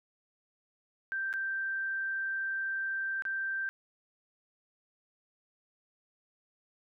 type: tone with dropouts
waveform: sine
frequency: 1568 Hz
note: G6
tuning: in tune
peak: -31 dBFS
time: 1.12-3.69 s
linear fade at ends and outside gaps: 0 ms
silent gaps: 1.329-1.338 / 3.222-3.252 s
effects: none